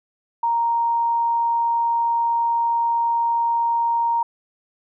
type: tone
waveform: sine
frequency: 932.3 Hz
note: A#5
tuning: in tune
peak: -17 dBFS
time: 0.43-4.23 s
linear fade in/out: 5 ms
effects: none